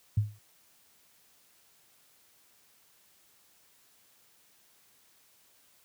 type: tone with exponential decay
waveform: sine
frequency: 105.1 Hz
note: G#2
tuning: 21 cents sharp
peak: -19 dBFS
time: 0.17-0.39 s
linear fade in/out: 5 ms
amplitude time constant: 46 ms
effects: white hiss -64 dBFS RMS until 5.84 s + high-pass 60 Hz 12 dB/octave